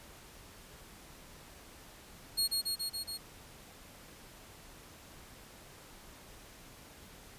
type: tone with echo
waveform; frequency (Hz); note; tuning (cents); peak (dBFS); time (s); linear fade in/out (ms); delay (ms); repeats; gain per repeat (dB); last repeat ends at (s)
sawtooth; 4300; C8; +47; -25; 2.37-2.48; 20; 140; 5; -2; 3.18
effects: pink hiss -54 dBFS RMS until 7.38 s + resampled to 32000 Hz

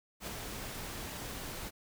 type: noise with ADSR envelope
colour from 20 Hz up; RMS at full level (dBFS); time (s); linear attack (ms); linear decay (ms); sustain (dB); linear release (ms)
pink; -39; 0.2-1.71; 66; 19; -3; 35
effects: none

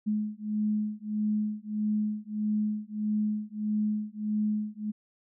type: beating tone pair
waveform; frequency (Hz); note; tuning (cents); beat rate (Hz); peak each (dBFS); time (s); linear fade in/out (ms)
sine; 211.2 / 212.8; G#3 / G#3; +29 / +42; 1.6; -30; 0.06-4.92; 20
effects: none

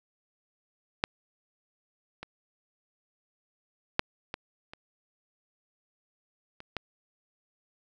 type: clicks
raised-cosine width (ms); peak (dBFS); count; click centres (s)
0.3; -8 / -23 / -6 / -18 / -27 / -28 / -16; 7; 1.039 / 2.23 / 3.994 / 4.341 / 4.735 / 6.604 / 6.767
effects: none

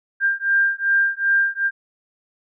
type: beating tone pair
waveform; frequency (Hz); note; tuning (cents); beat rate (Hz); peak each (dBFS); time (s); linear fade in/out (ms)
sine; 1592 / 1594.6; G6 / G6; +26 / +29; 2.6; -19; 0.2-1.71; 50
effects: none

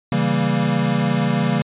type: chord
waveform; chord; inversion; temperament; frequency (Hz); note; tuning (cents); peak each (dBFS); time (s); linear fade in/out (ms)
square; C# diminished seventh; none; equal; 138.59 / 164.81 / 196 / 233.1; C#3 / E3 / G3 / Bb3; 0 / 0 / 0 / 0; -23; 0.12-1.62; 2
effects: resampled to 8000 Hz

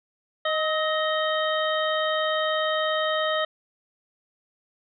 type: harmonic tone with a mistuned harmonic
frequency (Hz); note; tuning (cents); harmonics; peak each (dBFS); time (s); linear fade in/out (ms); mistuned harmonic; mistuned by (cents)
622.3; D#5; 0; 1 / 2 / 3 / 5 / 6; -25 / -28 / -30 / -32 / -33; 0.45-3.45; 5; 2; +37
effects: none

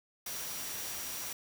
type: tone in noise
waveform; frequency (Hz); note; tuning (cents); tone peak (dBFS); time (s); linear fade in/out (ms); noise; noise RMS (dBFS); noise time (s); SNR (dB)
sine; 5760; F#8; -47; -46; 0.26-1.33; 5; white; -40; 0.26-1.33; -9
effects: none

